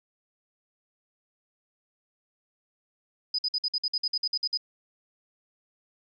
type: tone bursts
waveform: sine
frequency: 4984 Hz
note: D#8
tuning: 2 cents sharp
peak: -24 dBFS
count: 13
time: 3.34-4.574 s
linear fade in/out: 5 ms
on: 46 ms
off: 53 ms
effects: none